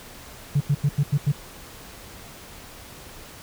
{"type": "tone bursts", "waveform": "sine", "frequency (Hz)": 143.5, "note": "D3", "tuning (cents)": -40, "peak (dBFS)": -15, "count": 6, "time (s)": [0.55, 1.321], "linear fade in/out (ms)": 10, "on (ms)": 56, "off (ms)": 87, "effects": ["tanh soft clip ceiling -13 dBFS", "pink hiss -43 dBFS RMS until 3.42 s"]}